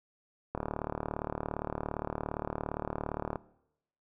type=click train; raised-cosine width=1 ms; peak=-19 dBFS; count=106; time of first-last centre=0.55-3.357 s; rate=37.4 Hz; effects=noise-tail reverb RT60 0.8 s tail -20 dB re dry